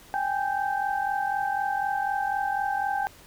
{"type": "tone cluster", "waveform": "sine", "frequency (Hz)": [787, 831, 1559], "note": ["G5", "G#5", "G6"], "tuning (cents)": [7, 1, -10], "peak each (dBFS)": [-27, -29, -32], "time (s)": [0.14, 3.07], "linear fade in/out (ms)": 0, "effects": ["pink hiss -51 dBFS RMS until 3.26 s"]}